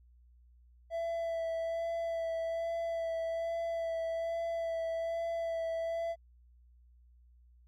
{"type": "tone with vibrato", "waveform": "triangle", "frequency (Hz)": 664, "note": "E5", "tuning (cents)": 12, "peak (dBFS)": -30, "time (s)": [0.9, 6.16], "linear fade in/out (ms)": 50, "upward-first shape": "sine", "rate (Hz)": 1.2, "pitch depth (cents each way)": 16, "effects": ["added 60 Hz sine -58 dBFS peak until 7.67 s", "MP3 64 kbps"]}